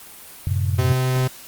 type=chord; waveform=sine; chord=F# diminished; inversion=none; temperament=just; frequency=92.5 / 111 / 133.2 Hz; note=F#2 / A2 / C3; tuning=0 / +16 / +31 cents; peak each=-20 / -26 / -25 dBFS; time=0.47-0.92 s; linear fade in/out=0 ms
type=tone; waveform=45% pulse; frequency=128.7 Hz; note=C3; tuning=28 cents flat; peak=-17 dBFS; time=0.78-1.28 s; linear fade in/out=10 ms
effects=white hiss -41 dBFS RMS until 1.47 s + Opus 32 kbps